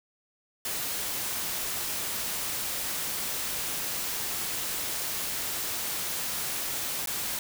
white noise with dropouts, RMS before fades -32 dBFS, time 0.65-7.39 s, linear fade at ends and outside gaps 2 ms, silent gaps 7.06-7.072 s, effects none

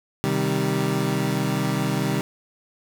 25% pulse chord, C minor, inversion none, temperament equal, 130.81 / 155.56 / 196 Hz, C3 / Eb3 / G3, 0 / 0 / 0 cents, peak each -22 dBFS, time 0.24-2.21 s, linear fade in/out 0 ms, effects none

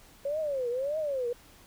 sine tone with vibrato, 548 Hz, C#5, 20 cents flat, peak -28 dBFS, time 0.25-1.33 s, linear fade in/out 5 ms, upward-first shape triangle, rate 1.7 Hz, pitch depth 270 cents each way, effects pink hiss -56 dBFS RMS until 1.66 s

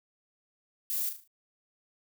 violet noise with echo, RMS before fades -32 dBFS, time 0.9-1.09 s, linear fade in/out 0 ms, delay 37 ms, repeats 5, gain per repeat -7 dB, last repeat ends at 1.275 s, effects none

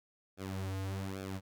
sawtooth tone with flanger, 96 Hz, G2, 36 cents flat, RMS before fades -39 dBFS, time 0.37-1.41 s, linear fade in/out 50 ms, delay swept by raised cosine 1 to 5.2 ms, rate 1.2 Hz, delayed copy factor -0.9, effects none

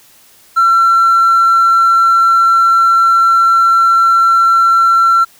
triangle tone, 1354 Hz, E6, 46 cents sharp, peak -3 dBFS, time 0.56-5.25 s, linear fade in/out 20 ms, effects tanh soft clip ceiling -2 dBFS + white hiss -45 dBFS RMS until 5.39 s

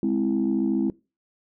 sine chord, Ab augmented, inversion none, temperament equal, 207.7 / 261.6 / 329.6 Hz, Ab3 / C4 / E4, 0 / 0 / 0 cents, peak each -24 dBFS, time 0.03-0.9 s, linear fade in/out 2 ms, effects noise-tail reverb RT60 0.3 s tail -23 dB re dry + tanh soft clip ceiling -14 dBFS

